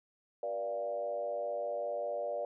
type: tone with frequency modulation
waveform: sine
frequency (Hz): 586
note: D5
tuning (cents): -4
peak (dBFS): -33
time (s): 0.43-2.45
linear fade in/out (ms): 2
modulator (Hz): 105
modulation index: 1
effects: none